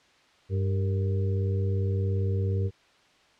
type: harmonic tone with a mistuned harmonic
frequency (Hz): 98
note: G2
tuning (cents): 0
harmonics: 1 / 2 / 3 / 4 / 5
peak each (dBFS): -24 / -38 / -45 / -36 / -37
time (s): 0.49-2.71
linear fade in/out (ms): 50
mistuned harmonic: 5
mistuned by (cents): -74
effects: white hiss -60 dBFS RMS until 3.39 s + low-pass 4000 Hz 12 dB/octave